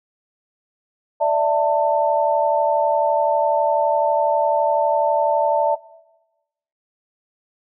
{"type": "chord", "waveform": "sine", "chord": "D suspended second", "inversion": "none", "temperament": "equal with one note detuned", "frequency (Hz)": [587.3, 659.3, 893.3], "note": ["D5", "E5", "A5"], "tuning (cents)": [0, 0, 26], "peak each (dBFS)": -19, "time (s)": [1.2, 5.76], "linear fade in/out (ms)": 20, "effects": ["noise-tail reverb RT60 1.0 s tail -19 dB re dry"]}